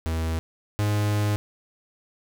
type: tone pair in turn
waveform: 45% pulse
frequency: 81 / 104.28 Hz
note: E2 / G#2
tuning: -30 / +8 cents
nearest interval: major third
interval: 438 cents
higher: second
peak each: -24 / -21 dBFS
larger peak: second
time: 0.06-0.39 / 0.79-1.36 s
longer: second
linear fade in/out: 0 ms
effects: none